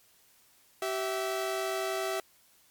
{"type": "tone pair together", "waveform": "sawtooth", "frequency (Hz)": [384.4, 657.4], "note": ["G4", "E5"], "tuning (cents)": [-34, -5], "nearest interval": "major sixth", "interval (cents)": 929, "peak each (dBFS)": [-29, -29], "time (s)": [0.82, 2.2], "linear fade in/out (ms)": 2, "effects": ["white hiss -63 dBFS RMS until 2.7 s", "MP3 96 kbps"]}